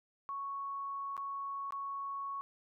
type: tone with dropouts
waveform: sine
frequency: 1108.7 Hz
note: C#6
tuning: in tune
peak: -37 dBFS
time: 0.29-2.41 s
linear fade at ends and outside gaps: 0 ms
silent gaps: 1.167-1.177 / 1.707-1.723 s
effects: none